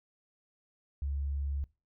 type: tone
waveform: sine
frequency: 70.2 Hz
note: C#2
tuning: 22 cents sharp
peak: -31 dBFS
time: 1.02-1.64 s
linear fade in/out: 0 ms
effects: noise-tail reverb RT60 0.3 s tail -22 dB re dry